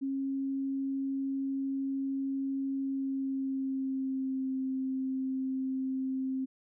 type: tone with pitch glide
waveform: sine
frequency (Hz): 271.3 to 263.3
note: C#4 to C4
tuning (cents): -37 to +11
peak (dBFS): -30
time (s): 0.01-6.46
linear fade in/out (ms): 20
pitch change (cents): -52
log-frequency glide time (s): 2.78-4.56
effects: none

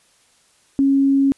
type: tone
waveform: sine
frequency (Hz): 274.4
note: C#4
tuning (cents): -17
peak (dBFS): -12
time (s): 0.79-1.32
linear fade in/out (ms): 0
effects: white hiss -57 dBFS RMS until 1.37 s + resampled to 24000 Hz

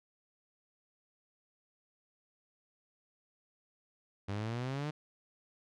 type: exponential sweep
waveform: sawtooth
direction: up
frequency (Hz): 97.4 to 154.3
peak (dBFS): -31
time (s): 4.28-4.91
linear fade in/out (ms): 10
effects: low-pass 5000 Hz 12 dB/octave

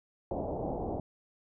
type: low-pass noise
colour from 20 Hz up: white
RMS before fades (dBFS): -35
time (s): 0.31-1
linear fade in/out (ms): 2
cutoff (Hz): 790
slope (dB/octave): 48
effects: none

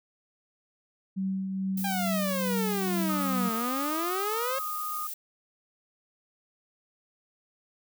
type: tone with tremolo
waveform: sine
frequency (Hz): 191.3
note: G3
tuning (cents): -42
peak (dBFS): -26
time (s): 1.16-3.5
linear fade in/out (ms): 20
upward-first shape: triangle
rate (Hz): 2.3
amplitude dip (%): 40
type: noise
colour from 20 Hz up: violet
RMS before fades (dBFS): -37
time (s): 1.77-5.14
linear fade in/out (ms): 5
type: exponential two-way sweep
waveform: sawtooth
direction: down then up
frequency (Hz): 810 to 222.1 to 547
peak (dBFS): -26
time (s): 1.84-4.59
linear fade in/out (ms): 5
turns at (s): 3.54
type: tone with vibrato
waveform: sine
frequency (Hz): 1244.5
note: D#6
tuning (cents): 0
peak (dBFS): -32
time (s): 3.09-5.07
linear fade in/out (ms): 5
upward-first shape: square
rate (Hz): 0.98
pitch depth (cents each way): 16
effects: none

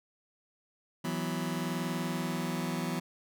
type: chord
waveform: sawtooth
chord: E suspended second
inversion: none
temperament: just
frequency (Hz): 164.81 / 185.42 / 247.2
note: E3 / F#3 / B3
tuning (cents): 0 / +4 / +2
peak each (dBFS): -31 / -32 / -32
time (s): 1.04-3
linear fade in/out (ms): 10
effects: none

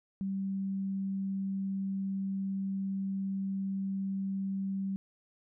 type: tone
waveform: sine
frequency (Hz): 194.1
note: G3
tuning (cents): -17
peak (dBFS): -31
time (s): 0.21-4.96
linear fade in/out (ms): 0
effects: none

